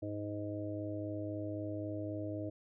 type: harmonic tone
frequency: 103.83 Hz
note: G#2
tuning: in tune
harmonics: 1 / 3 / 4 / 5 / 6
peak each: -42 / -40 / -51 / -47 / -44 dBFS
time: 0.02-2.5 s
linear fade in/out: 10 ms
effects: none

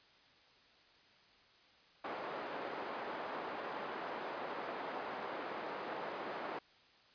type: band-pass noise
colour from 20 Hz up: white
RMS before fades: -43 dBFS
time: 2.04-6.59 s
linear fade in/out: 5 ms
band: 340 to 1000 Hz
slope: 12 dB/octave
effects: white hiss -65 dBFS RMS until 7.14 s + resampled to 11025 Hz

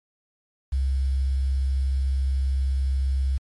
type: tone with quantisation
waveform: sine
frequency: 66.8 Hz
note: C2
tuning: 36 cents sharp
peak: -20 dBFS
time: 0.72-3.38 s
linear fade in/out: 10 ms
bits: 8
effects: MP3 48 kbps

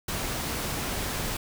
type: noise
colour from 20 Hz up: pink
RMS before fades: -31 dBFS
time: 0.08-1.37 s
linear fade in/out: 5 ms
effects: none

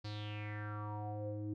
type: tone with low-pass filter sweep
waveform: square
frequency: 105.1 Hz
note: G#2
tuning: 21 cents sharp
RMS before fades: -42 dBFS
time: 0.04-1.54 s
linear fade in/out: 10 ms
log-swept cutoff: 4600 to 330 Hz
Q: 5.5
effects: none

